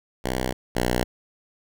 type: tone pair in turn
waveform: 5% pulse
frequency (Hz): 63.5 / 61.16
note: B1 / B1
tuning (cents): +49 / -16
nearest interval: minor second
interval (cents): 65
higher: first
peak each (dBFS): -13 / -10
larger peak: second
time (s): 0.24-0.53 / 0.75-1.04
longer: neither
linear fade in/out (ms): 10
effects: none